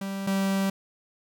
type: tone pair in turn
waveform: 45% pulse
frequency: 195.4 / 194.42 Hz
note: G3 / G3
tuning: -5 / -14 cents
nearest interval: unison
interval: 9 cents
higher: first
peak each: -30 / -23 dBFS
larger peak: second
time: 0.01-0.27 / 0.27-0.7 s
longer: second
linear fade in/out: 5 ms
effects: none